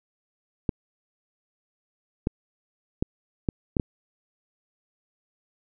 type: clicks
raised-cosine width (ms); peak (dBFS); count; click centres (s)
3; -10; 6; 0.692 / 2.271 / 3.025 / 3.488 / 3.768 / 3.798
effects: none